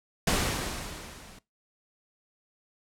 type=noise with level ramp; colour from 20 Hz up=pink; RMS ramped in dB=-24 to -51 dBFS; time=0.27-1.39 s; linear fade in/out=5 ms; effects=noise-tail reverb RT60 0.2 s tail -20 dB re dry + low-pass 11000 Hz 12 dB/octave